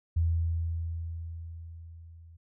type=tone with level ramp; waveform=sine; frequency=83 Hz; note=E2; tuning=12 cents sharp; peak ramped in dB=-22 to -49 dBFS; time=0.16-2.37 s; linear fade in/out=10 ms; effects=none